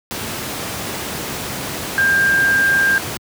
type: tone in noise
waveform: sine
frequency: 1595 Hz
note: G6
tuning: 30 cents sharp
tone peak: -12 dBFS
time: 1.98-2.98 s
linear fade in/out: 0 ms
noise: pink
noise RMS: -25 dBFS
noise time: 0.11-3.17 s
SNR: +10 dB
effects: high-pass 100 Hz 12 dB/octave